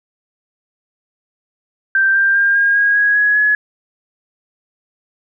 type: tone with pitch steps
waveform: sine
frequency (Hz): 1568 / 1585.3 / 1602.8 / 1620.5 / 1638.4 / 1656.4 / 1674.7 / 1693.2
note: G6 / G6 / G6 / G#6 / G#6 / G#6 / G#6 / G#6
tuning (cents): 0 / +19 / +38 / -43 / -24 / -5 / +14 / +33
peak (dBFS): -10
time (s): 1.95-3.55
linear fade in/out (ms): 2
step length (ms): 200
effects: none